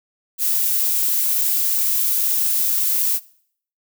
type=noise; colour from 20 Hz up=violet; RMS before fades=-19 dBFS; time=0.38-3.2 s; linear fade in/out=50 ms; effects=noise-tail reverb RT60 0.6 s tail -21 dB re dry